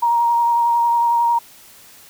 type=tone with vibrato; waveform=sine; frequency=940 Hz; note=A#5; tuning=14 cents sharp; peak=-13 dBFS; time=0.02-1.39 s; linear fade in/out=10 ms; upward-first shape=sine; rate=11 Hz; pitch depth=15 cents each way; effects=white hiss -45 dBFS RMS until 2.09 s